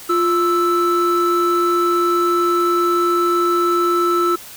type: tone pair together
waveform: triangle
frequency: 349.2 / 1318.5 Hz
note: F4 / E6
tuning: 0 / 0 cents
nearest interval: octave + major seventh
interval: 2300 cents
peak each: -14 dBFS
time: 0.09-4.36 s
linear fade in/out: 10 ms
effects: tanh soft clip ceiling -6 dBFS + white hiss -37 dBFS RMS until 4.56 s